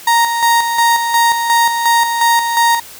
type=tone with tremolo; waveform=35% pulse; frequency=932.3 Hz; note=A#5; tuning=in tune; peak=-7 dBFS; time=0.07-2.8 s; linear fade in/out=5 ms; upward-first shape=square; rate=2.8 Hz; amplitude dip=50%; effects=white hiss -35 dBFS RMS until 2.99 s